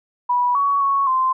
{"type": "tone with pitch steps", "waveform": "sine", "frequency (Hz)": [979, 1123, 1108, 1040], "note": ["B5", "C#6", "C#6", "C6"], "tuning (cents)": [-15, 22, -1, -11], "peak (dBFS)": -15, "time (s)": [0.29, 1.33], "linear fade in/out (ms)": 10, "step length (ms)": 260, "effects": []}